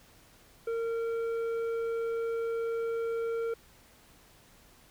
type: tone with tanh clipping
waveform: triangle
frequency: 459.1 Hz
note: A#4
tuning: 26 cents flat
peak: -31 dBFS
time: 0.67-3.54 s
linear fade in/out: 5 ms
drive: 12 dB
effects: pink hiss -59 dBFS RMS until 4.9 s